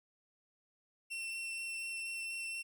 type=tone with vibrato; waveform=40% pulse; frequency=2704 Hz; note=E7; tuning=43 cents sharp; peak=-38 dBFS; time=1.1-2.63 s; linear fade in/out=20 ms; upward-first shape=sine; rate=4.2 Hz; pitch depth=8 cents each way; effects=none